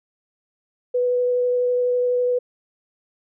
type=tone with vibrato; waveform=sine; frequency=493.9 Hz; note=B4; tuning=in tune; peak=-17 dBFS; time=0.94-2.39 s; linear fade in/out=10 ms; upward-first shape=triangle; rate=12 Hz; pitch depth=9 cents each way; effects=none